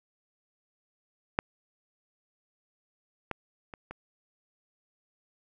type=clicks; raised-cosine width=0.5 ms; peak=-9 / -17 / -26 / -25 dBFS; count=4; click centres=1.389 / 3.313 / 3.738 / 3.91 s; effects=none